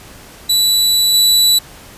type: tone with level steps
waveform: sawtooth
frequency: 3951 Hz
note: B7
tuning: in tune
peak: -7 / -5 dBFS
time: 0.49-1.59 s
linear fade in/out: 10 ms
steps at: 1.14 s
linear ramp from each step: 2 ms
effects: pink hiss -38 dBFS RMS until 1.97 s + resampled to 32000 Hz